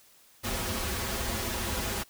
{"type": "noise with comb filter", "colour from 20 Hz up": "pink", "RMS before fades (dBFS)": -32, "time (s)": [0.43, 2.04], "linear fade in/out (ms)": 20, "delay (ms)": 6.7, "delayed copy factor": -0.95, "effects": ["white hiss -59 dBFS RMS until 2.09 s"]}